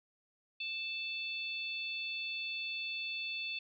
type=harmonic tone; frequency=880 Hz; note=A5; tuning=in tune; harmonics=3 / 4 / 5; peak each=-38 / -43 / -46 dBFS; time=0.6-3.59 s; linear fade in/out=5 ms; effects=none